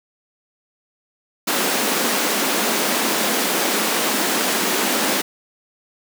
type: high-pass noise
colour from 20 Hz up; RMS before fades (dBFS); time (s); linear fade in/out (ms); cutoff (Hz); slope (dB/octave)
pink; -20; 1.47-5.22; 10; 200; 48
effects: none